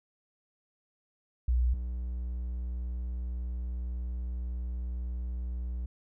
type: tone pair in turn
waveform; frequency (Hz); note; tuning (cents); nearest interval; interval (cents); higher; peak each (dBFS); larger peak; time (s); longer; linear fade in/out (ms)
sine / triangle; 60.9 / 60.9; B1 / B1; -24 / -24; unison; 0; neither; -23 / -30; first; 1.48-1.74 / 1.74-5.86; second; 5
effects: none